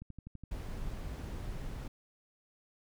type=click train; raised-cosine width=5 ms; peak=-33 dBFS; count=12; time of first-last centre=0.02-0.937 s; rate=12 Hz
type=noise; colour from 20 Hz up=brown; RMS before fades=-40 dBFS; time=0.51-1.88 s; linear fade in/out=5 ms
effects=none